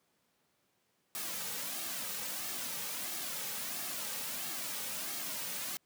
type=noise with flanger; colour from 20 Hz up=white; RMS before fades=-39 dBFS; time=1.15-5.77 s; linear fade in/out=0 ms; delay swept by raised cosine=2 to 2.96 ms; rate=1.5 Hz; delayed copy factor=-0.55; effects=pink hiss -75 dBFS RMS until 5.85 s + high-pass 150 Hz 12 dB/octave